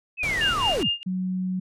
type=linear sweep; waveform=sine; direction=down; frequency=2637 to 35.36 Hz; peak=-23 dBFS; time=0.17-0.9 s; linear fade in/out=50 ms
type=noise; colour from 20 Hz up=pink; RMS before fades=-32 dBFS; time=0.23-0.83 s; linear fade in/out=2 ms
type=tone with tremolo; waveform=sine; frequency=2819 Hz; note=F7; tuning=16 cents sharp; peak=-20 dBFS; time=0.41-1.03 s; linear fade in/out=0 ms; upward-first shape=sine; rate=4.7 Hz; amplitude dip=95%
type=tone; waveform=sine; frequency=185 Hz; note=F#3; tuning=in tune; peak=-24 dBFS; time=1.06-1.6 s; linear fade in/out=10 ms
effects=low-pass 9000 Hz 12 dB/octave